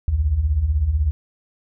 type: beating tone pair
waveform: sine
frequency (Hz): 61.74 / 77.74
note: B1 / D#2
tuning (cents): 0 / -1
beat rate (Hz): 16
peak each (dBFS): -23 / -17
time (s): 0.08-1.11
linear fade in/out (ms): 0
effects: none